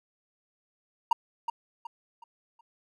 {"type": "tone with echo", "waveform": "triangle", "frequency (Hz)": 932.3, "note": "A#5", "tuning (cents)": 0, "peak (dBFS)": -16, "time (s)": [1.11, 1.13], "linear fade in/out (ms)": 5, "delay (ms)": 370, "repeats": 4, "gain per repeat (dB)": -9, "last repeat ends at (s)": 2.61, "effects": []}